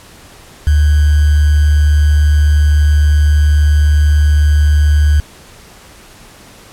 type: tone with sample-and-hold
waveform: sine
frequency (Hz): 74.4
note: D2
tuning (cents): +23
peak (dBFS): -6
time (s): 0.67-5.2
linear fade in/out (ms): 0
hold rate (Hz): 1575
effects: pink hiss -39 dBFS RMS until 6.72 s + low-pass 12000 Hz 12 dB/octave